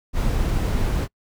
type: noise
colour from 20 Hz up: brown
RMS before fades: -21 dBFS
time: 0.13-1.08 s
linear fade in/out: 50 ms
effects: noise-tail reverb RT60 0.1 s tail -26 dB re dry